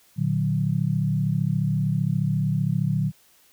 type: chord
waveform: sine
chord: Bb augmented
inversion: none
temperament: equal with one note detuned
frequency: 116.54 / 150 / 185 Hz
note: Bb2 / D3 / F#3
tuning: 0 / +37 / 0 cents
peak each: -26 / -23 / -26 dBFS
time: 0.16-3.12 s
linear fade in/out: 50 ms
effects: white hiss -58 dBFS RMS until 3.52 s